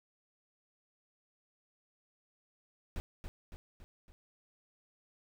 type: noise with echo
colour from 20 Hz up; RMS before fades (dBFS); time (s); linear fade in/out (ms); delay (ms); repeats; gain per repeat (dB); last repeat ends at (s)
brown; -37; 2.96-3; 0; 280; 4; -5; 4.12
effects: none